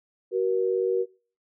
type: tone pair together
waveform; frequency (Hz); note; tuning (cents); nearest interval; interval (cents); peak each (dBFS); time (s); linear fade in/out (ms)
sine; 377.1 / 475.1; F#4 / A#4; +33 / +33; major third; 400; -24 / -25; 0.31-1.06; 50
effects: noise-tail reverb RT60 0.4 s tail -24 dB re dry